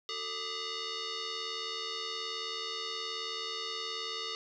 sine tone with frequency modulation, 368.6 Hz, F#4, 7 cents flat, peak -35 dBFS, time 0.09-4.35 s, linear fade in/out 0 ms, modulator 816 Hz, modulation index 5.9, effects none

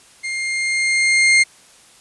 40% pulse tone with level ramp, 2119 Hz, C7, 21 cents sharp, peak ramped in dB -22 to -8 dBFS, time 0.23-1.44 s, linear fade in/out 20 ms, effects white hiss -48 dBFS RMS until 2 s + resampled to 24000 Hz

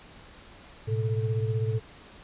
sine tone cluster, 110.1 / 125.9 / 438.9 Hz, A2 / B2 / A4, +2 / +34 / -4 cents, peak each -26 / -31 / -33 dBFS, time 0.87-1.8 s, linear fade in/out 20 ms, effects pink hiss -50 dBFS RMS until 2.23 s + resampled to 8000 Hz

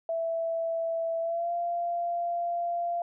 sine tone with pitch glide, 661 to 690.7 Hz, E5 to F5, +5 to -19 cents, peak -27 dBFS, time 0.09-3.02 s, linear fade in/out 2 ms, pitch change +76 cents, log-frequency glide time 1.2-1.52 s, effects none

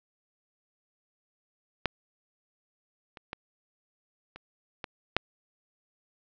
clicks, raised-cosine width 0.3 ms, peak -9 / -28 / -19 / -27 / -19 / -6 dBFS, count 6, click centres 1.857 / 3.172 / 3.331 / 4.36 / 4.842 / 5.166 s, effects low-pass 5000 Hz 12 dB/octave

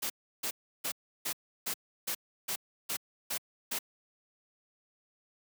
white noise bursts, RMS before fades -34 dBFS, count 10, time 0.02-3.79 s, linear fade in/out 10 ms, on 80 ms, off 330 ms, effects high-pass 150 Hz 12 dB/octave

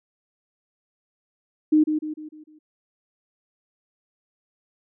sine tone with echo, 307.3 Hz, D#4, 21 cents flat, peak -13 dBFS, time 1.72-1.84 s, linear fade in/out 10 ms, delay 150 ms, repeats 5, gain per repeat -7 dB, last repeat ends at 2.59 s, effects none

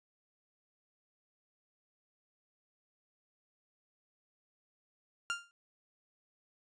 30% pulse tone with exponential decay, 1396.9 Hz, F6, in tune, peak -27 dBFS, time 5.3-5.51 s, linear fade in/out 0 ms, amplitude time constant 44 ms, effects resampled to 22050 Hz

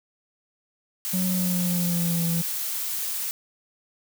blue noise, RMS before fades -29 dBFS, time 1.05-3.31 s, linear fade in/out 0 ms
triangle tone with pitch glide, 184.5 to 168.21 Hz, F#3 to E3, -5 to +35 cents, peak -21 dBFS, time 1.13-2.42 s, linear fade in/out 10 ms, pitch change -160 cents, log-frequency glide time 1.28-2.25 s
effects none

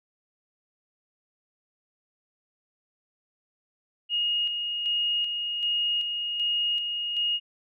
sine tone with tremolo, 2864 Hz, F7, 43 cents sharp, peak -23 dBFS, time 4.09-7.4 s, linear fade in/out 50 ms, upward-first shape square, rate 1.3 Hz, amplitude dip 40%, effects none

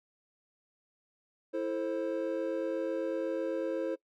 triangle chord, A minor, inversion second, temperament just, 330 / 440 / 528 Hz, E4 / A4 / C5, +2 / 0 / +16 cents, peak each -33 / -35 / -32 dBFS, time 1.53-3.96 s, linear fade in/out 20 ms, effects noise-tail reverb RT60 0.1 s tail -22 dB re dry

